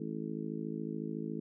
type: harmonic tone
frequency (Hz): 53.9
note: A1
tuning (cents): -35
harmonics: 3 / 4 / 5 / 6 / 7 / 8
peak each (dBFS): -42 / -40 / -43 / -42 / -51 / -45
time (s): 0-1.4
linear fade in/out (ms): 5
effects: none